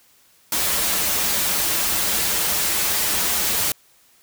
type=noise with comb filter; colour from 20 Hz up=white; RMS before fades=-21 dBFS; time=0.52-3.72 s; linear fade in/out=2 ms; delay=7.7 ms; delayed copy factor=-0.5; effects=white hiss -56 dBFS RMS until 4.22 s